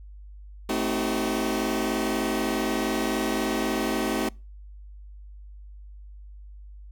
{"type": "chord", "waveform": "sawtooth", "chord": "A diminished seventh", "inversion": "none", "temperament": "just", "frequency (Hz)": [220, 264, 316.8, 380.2], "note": ["A3", "C4", "Eb4", "Gb4"], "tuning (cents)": [0, 16, 31, 47], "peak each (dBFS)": -26, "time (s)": [0.69, 4.29], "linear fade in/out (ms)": 5, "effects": ["noise-tail reverb RT60 0.3 s tail -26 dB re dry", "added 50 Hz sine -41 dBFS peak until 6.91 s"]}